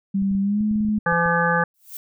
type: tone with pitch glide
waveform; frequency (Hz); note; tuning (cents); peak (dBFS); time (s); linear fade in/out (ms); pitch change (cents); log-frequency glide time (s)
sine; 196 to 212.5; G3 to G#3; 0 to +40; -18; 0.14-0.99; 10; +140; 0.41-0.62
type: clicks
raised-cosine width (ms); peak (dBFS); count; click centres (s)
5; -25; 12; 0.221 / 0.313 / 0.351 / 0.608 / 0.712 / 0.758 / 0.807 / 0.85 / 0.887 / 0.981 / 1.124 / 1.26
type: harmonic tone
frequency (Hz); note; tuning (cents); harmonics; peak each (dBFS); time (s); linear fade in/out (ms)
170; F3; -46; 1 / 3 / 5 / 7 / 9 / 10; -24 / -24 / -24 / -24 / -24 / -24; 1.06-1.64; 5
type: noise with exponential growth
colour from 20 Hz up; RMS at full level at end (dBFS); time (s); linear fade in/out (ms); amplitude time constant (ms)
violet; -31; 1.74-1.97; 2; 49
effects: none